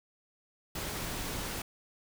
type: noise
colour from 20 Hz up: pink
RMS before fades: -37 dBFS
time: 0.75-1.62 s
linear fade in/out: 5 ms
effects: none